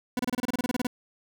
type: tone bursts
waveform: 40% pulse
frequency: 247.7 Hz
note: B3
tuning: 5 cents sharp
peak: -24 dBFS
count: 14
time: 0.17-0.869 s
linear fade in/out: 2 ms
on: 23 ms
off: 29 ms
effects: none